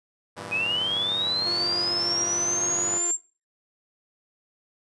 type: chord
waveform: 5% pulse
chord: E diminished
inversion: first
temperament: just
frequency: 98.89 / 118.67 / 164.81 Hz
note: G2 / Bb2 / E3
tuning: +16 / +31 / 0 cents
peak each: -29 dBFS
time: 0.36-2.99 s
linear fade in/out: 20 ms
type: linear sweep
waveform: sine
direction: up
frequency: 2486 to 7459 Hz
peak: -23 dBFS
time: 0.51-3.17 s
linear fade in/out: 20 ms
type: tone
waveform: sawtooth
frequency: 349.2 Hz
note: F4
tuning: in tune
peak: -30 dBFS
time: 1.46-3.11 s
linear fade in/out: 2 ms
effects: noise-tail reverb RT60 0.3 s tail -17 dB re dry + resampled to 24000 Hz